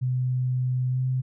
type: tone with pitch glide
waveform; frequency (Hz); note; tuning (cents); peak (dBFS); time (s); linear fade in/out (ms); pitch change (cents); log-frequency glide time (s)
sine; 127 to 129; B2 to C3; +49 to -24; -22; 0.01-1.22; 20; +27; 0.9-0.99
effects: none